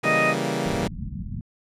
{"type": "harmonic tone", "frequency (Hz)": 622.3, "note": "D#5", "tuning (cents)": 0, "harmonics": [1, 2, 3, 4], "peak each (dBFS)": [-24, -24, -24, -24], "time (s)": [0.03, 0.35], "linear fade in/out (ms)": 50}
{"type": "chord", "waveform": "15% pulse", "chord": "C# diminished seventh", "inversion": "none", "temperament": "equal", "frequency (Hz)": [138.59, 164.81, 196, 233.1], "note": ["C#3", "E3", "G3", "Bb3"], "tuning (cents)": [0, 0, 0, 0], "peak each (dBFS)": -23, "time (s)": [0.03, 0.88], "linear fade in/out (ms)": 10}
{"type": "low-pass noise", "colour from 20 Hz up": "white", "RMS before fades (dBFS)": -32, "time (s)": [0.66, 1.41], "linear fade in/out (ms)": 2, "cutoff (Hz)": 210, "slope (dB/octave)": 48}
{"effects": ["low-pass 10000 Hz 12 dB/octave"]}